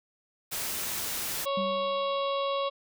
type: noise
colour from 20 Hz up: white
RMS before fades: -33 dBFS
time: 0.51-1.46 s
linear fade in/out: 20 ms
type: harmonic tone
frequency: 554.4 Hz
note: C#5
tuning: in tune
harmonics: 1 / 2 / 4 / 5 / 6 / 7 / 8 / 9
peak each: -29 / -31 / -48 / -42 / -40 / -41 / -53 / -55 dBFS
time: 1.45-2.7 s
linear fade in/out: 20 ms
type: tone with exponential decay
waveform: sine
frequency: 194.5 Hz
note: G3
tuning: 13 cents flat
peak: -30 dBFS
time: 1.57-2.31 s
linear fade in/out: 5 ms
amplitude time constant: 160 ms
effects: none